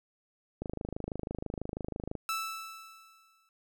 click train, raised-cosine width 2 ms, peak -22 dBFS, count 41, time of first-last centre 0.62-2.153 s, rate 26.1 Hz
sawtooth tone with exponential decay, 1318.5 Hz, E6, in tune, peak -26 dBFS, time 2.29-3.49 s, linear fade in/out 1 ms, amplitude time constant 260 ms
effects none

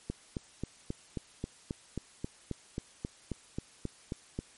click train, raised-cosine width 3 ms, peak -21 dBFS, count 17, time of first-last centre 0.1-4.39 s, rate 3.73 Hz, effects white hiss -58 dBFS RMS until 4.57 s + MP3 48 kbps

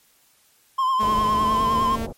triangle tone with vibrato, 1046.5 Hz, C6, in tune, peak -16 dBFS, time 0.78-1.96 s, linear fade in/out 10 ms, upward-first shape triangle, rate 9.8 Hz, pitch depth 55 cents each way
sawtooth tone with pitch glide, 214.4 to 227.1 Hz, A3 to A#3, -45 to -45 cents, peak -24 dBFS, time 0.99-2.07 s, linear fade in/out 20 ms, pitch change +100 cents, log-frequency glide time 1.34-1.72 s
pink low-pass noise, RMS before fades -31 dBFS, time 1.02-2.13 s, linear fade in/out 10 ms, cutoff 750 Hz, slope 24 dB/octave
effects white hiss -59 dBFS RMS until 2.17 s + MP3 64 kbps

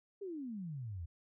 sine exponential sweep, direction down, 415.3 to 78.1 Hz, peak -40 dBFS, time 0.21-1.06 s, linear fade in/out 10 ms, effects none

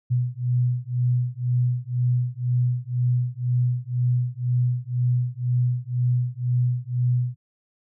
sine beating tone pair, 122.6 / 124.6 Hz, B2 / B2, -12 / +16 cents, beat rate 2 Hz, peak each -23 dBFS, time 0.1-7.36 s, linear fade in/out 20 ms, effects none

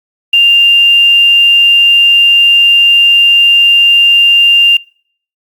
sine tone with quantisation, 2794 Hz, F7, in tune, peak -3 dBFS, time 0.33-4.77 s, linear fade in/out 5 ms, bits 5, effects noise-tail reverb RT60 0.6 s tail -26 dB re dry + Opus 48 kbps

